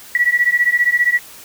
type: beating tone pair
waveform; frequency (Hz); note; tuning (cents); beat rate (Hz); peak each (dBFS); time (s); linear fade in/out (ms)
sine; 1932 / 1947; B6 / B6; -39 / -25; 15; -15; 0.15-1.19; 2
effects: white hiss -39 dBFS RMS until 1.44 s